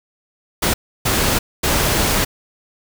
pink noise bursts at uneven times, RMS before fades -17 dBFS, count 3, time 0.62-0.74 / 1.05-1.39 / 1.63-2.25 s, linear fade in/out 10 ms, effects none

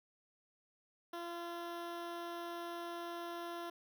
15% pulse tone with notch filter, 342.8 Hz, F4, 32 cents flat, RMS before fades -44 dBFS, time 1.13-3.7 s, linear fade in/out 5 ms, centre 7600 Hz, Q 0.83, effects none

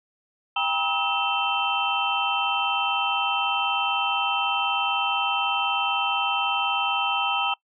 sine tone cluster, 794 / 958 / 1286 / 2681 / 3105 Hz, G5 / A#5 / E6 / E7 / G7, +22 / +47 / -43 / +29 / -17 cents, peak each -28 dBFS, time 0.56-7.54 s, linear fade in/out 5 ms, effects noise-tail reverb RT60 0.1 s tail -23 dB re dry

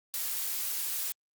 blue noise, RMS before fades -33 dBFS, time 0.14-1.12 s, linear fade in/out 0 ms, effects Opus 48 kbps

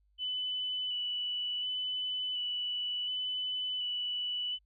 sine tone with vibrato, 2983 Hz, F#7, 13 cents sharp, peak -32 dBFS, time 0.18-4.59 s, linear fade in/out 50 ms, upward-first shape square, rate 0.69 Hz, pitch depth 12 cents each way, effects added 50 Hz sine -67 dBFS peak until 4.65 s

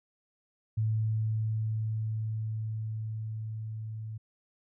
sine tone with level ramp, 109.7 Hz, A2, 5 cents flat, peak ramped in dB -25 to -36 dBFS, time 0.77-4.18 s, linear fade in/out 10 ms, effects none

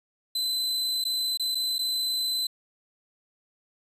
40% pulse tone with dropouts, 4036 Hz, B7, 37 cents sharp, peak -24 dBFS, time 0.35-2.47 s, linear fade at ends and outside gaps 5 ms, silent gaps 1.041-1.05 / 1.374-1.396 / 1.548-1.552 / 1.783-1.79 s, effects resampled to 32000 Hz

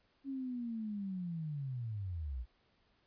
sine linear sweep, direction down, 277.2 to 54.9 Hz, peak -37 dBFS, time 0.24-2.46 s, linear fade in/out 50 ms, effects pink hiss -73 dBFS RMS until 3.06 s + resampled to 11025 Hz

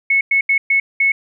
sine tone bursts at uneven times, 2198 Hz, C#7, 15 cents flat, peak -11 dBFS, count 5, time 0.1-0.21 / 0.31-0.41 / 0.49-0.58 / 0.7-0.8 / 1-1.12 s, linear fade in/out 5 ms, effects none

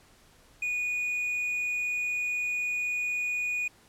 triangle tone, 2461 Hz, D#7, 20 cents flat, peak -26 dBFS, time 0.62-3.68 s, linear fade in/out 5 ms, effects pink hiss -59 dBFS RMS until 3.88 s + low-pass 12000 Hz 12 dB/octave

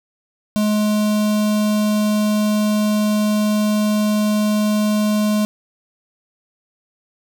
square tone with notch filter, 211.1 Hz, G#3, 29 cents sharp, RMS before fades -17 dBFS, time 0.56-5.45 s, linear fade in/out 0 ms, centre 1800 Hz, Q 1.4, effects none

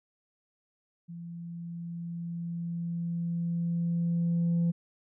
sine tone with level ramp, 170 Hz, F3, 46 cents flat, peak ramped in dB -39 to -21 dBFS, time 1.08-4.72 s, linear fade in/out 20 ms, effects tanh soft clip ceiling -22 dBFS

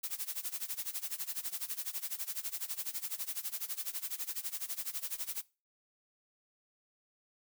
blue noise with tremolo, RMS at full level -36 dBFS, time 0.03-5.42 s, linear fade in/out 10 ms, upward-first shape sine, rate 12 Hz, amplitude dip 90%, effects noise-tail reverb RT60 0.3 s tail -21 dB re dry

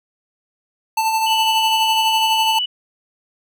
square tone with tremolo, 886 Hz, A5, 12 cents sharp, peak -15 dBFS, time 0.97-2.59 s, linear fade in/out 5 ms, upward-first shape sine, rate 12 Hz, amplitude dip 40%
sine tone, 2960 Hz, F#7, in tune, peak -18 dBFS, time 1.26-2.66 s, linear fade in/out 10 ms
effects none

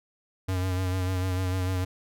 square tone with vibrato, 92.5 Hz, F#2, in tune, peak -26 dBFS, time 0.48-1.85 s, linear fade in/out 10 ms, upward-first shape sine, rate 6.7 Hz, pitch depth 34 cents each way, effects none

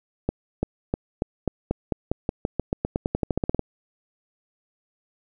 accelerating click train, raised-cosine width 2 ms, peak -9 dBFS, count 23, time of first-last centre 0.29-3.593 s, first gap 340 ms, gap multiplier 0.91, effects none

